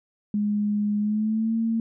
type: tone with pitch glide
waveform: sine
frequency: 207.7 to 226.5 Hz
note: G#3 to A#3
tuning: 0 to -50 cents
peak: -21 dBFS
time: 0.34-1.8 s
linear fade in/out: 2 ms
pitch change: +150 cents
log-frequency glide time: 0.99-1.55 s
effects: none